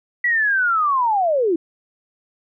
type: linear sweep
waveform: sine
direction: down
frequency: 1965 to 311.1 Hz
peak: -15 dBFS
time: 0.24-1.56 s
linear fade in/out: 5 ms
effects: none